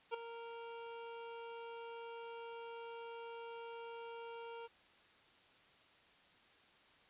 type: tone with ADSR envelope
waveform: 25% pulse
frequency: 464.1 Hz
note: A#4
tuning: 8 cents flat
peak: -31 dBFS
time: 0.11-4.68 s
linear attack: 31 ms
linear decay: 8 ms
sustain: -12 dB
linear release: 26 ms
effects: white hiss -66 dBFS RMS until 7.09 s + resampled to 8000 Hz